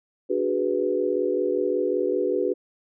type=chord; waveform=sine; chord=G# half-diminished seventh; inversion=second; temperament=equal; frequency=293.7 / 370 / 415.3 / 493.9 Hz; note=D4 / F#4 / G#4 / B4; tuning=0 / 0 / 0 / 0 cents; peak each=-30 / -25 / -27 / -26 dBFS; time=0.29-2.54 s; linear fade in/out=20 ms; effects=none